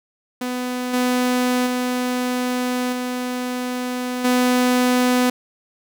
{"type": "tone with level steps", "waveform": "sawtooth", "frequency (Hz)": 249.6, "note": "B3", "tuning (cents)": 19, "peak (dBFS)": [-19, -13, -16, -19, -11], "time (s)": [0.41, 5.3], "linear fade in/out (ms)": 5, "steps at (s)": [0.93, 1.66, 2.92, 4.24], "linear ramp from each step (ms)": 10, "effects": []}